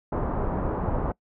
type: low-pass noise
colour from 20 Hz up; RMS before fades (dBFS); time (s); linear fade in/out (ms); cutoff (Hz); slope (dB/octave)
pink; -27; 0.12-1.12; 5; 1100; 24
effects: noise-tail reverb RT60 0.1 s tail -23 dB re dry